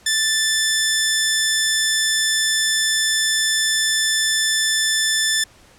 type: tone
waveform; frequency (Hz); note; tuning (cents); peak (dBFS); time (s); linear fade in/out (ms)
10% pulse; 1760; A6; 0; -7; 0.06-5.44; 5
effects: pink hiss -50 dBFS RMS until 5.78 s + low-pass 10000 Hz 12 dB/octave